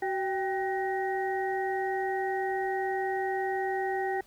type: harmonic tone with a mistuned harmonic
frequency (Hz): 376.4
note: F#4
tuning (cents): +30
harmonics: 1 / 2 / 4 / 5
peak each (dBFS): -31 / -31 / -45 / -36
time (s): 0.02-4.21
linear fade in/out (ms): 5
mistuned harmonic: 2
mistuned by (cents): +73
effects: pink hiss -60 dBFS RMS until 4.26 s